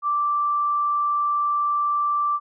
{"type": "tone", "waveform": "sine", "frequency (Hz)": 1172, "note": "D6", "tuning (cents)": -4, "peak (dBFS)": -19, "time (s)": [0.02, 2.4], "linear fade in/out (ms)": 50, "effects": []}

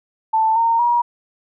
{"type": "tone with pitch steps", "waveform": "sine", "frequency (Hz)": [884, 918.9, 955.1], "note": ["A5", "A#5", "A#5"], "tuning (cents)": [8, -25, 42], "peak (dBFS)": -13, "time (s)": [0.33, 1.02], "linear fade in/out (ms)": 10, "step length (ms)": 230, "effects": []}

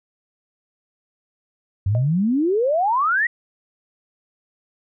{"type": "exponential sweep", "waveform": "sine", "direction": "up", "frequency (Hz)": [92.5, 1962], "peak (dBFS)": -16, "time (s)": [1.86, 3.27], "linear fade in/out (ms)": 5}
{"type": "tone with exponential decay", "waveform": "sine", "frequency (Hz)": 622.3, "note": "D#5", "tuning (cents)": 0, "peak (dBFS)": -24, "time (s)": [1.95, 2.11], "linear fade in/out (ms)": 0, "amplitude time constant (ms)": 33}
{"effects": []}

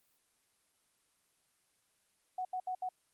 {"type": "tone bursts at uneven times", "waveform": "sine", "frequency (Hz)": 740, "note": "F#5", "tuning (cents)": 0, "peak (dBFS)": -34, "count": 4, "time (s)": [[2.38, 2.45], [2.53, 2.6], [2.67, 2.75], [2.82, 2.89]], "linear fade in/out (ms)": 5, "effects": ["white hiss -74 dBFS RMS until 3.13 s", "Opus 24 kbps"]}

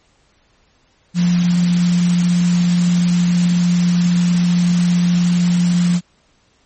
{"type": "tone in noise", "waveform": "sine", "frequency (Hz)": 175.6, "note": "F3", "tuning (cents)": 10, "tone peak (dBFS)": -11, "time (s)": [1.14, 6.01], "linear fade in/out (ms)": 50, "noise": "white", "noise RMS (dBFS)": -27, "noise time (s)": [1.14, 6.01], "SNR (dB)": 13, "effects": ["pink hiss -57 dBFS RMS until 6.65 s", "MP3 32 kbps"]}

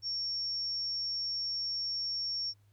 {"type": "tone", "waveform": "sine", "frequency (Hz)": 5490, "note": "F8", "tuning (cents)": -31, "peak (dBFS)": -32, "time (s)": [0.02, 2.54], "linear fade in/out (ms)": 50, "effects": ["added 102 Hz sine -62 dBFS peak until 2.72 s", "pink hiss -75 dBFS RMS until 2.72 s"]}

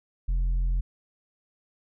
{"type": "tone with tanh clipping", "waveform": "sine", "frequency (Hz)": 43.37, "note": "F1", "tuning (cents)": -11, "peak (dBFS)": -23, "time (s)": [0.28, 0.81], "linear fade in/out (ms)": 10, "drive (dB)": 4, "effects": []}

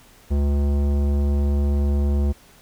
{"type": "tone with tanh clipping", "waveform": "sine", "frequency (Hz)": 71.3, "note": "C#2", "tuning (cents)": 49, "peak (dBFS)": -19, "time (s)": [0.3, 2.33], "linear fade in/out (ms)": 20, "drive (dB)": 16, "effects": ["pink hiss -51 dBFS RMS until 2.61 s"]}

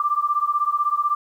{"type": "beating tone pair", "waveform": "sine", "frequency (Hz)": [1174.7, 1190.7], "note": ["D6", "D6"], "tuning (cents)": [0, 23], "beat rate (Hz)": 16, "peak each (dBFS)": [-21, -22], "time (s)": [0, 1.15], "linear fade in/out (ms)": 2, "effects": ["9-bit"]}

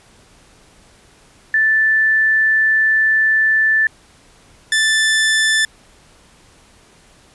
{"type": "tone pair in turn", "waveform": ["sine", "sawtooth"], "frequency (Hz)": [1760, 1760], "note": ["A6", "A6"], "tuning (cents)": [0, 0], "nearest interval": "unison", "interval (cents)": 0, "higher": "neither", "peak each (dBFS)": [-11, -9], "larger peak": "second", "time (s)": [[1.54, 3.87], [4.72, 5.65]], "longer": "first", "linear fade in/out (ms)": 2, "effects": ["pink hiss -49 dBFS RMS until 7.34 s", "resampled to 24000 Hz"]}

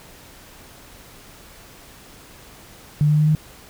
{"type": "tone with pitch steps", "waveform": "sine", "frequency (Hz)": [148.9, 150.63, 152.38, 154.15], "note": ["D3", "D3", "D#3", "D#3"], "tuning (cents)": [24, 44, -36, -16], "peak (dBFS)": -13, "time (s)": [3.01, 3.35], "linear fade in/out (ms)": 0, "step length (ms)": 85, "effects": ["pink hiss -45 dBFS RMS until 3.69 s"]}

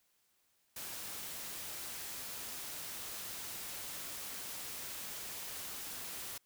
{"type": "noise", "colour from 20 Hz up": "white", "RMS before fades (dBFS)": -44, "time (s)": [0.76, 6.38], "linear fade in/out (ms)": 5, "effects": ["white hiss -75 dBFS RMS until 6.45 s"]}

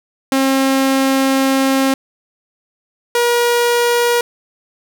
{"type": "tone pair in turn", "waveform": "sawtooth", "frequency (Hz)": [268.3, 478.1], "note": ["C4", "A#4"], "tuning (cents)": [44, 44], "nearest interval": "minor seventh", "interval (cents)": 1000, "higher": "second", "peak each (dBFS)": -8, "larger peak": "neither", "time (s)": [[0.32, 1.94], [3.15, 4.21]], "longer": "first", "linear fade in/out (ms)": 2, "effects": []}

